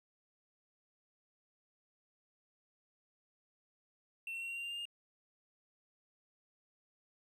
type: tone with pitch steps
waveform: triangle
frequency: 2700 / 2717 / 2735 / 2752 / 2770 / 2787 / 2805 / 2823 Hz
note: E7 / F7 / F7 / F7 / F7 / F7 / F7 / F7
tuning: +41 / -48 / -37 / -26 / -15 / -4 / +7 / +18 cents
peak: -38 dBFS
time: 4.27-4.854 s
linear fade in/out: 2 ms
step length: 73 ms
effects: none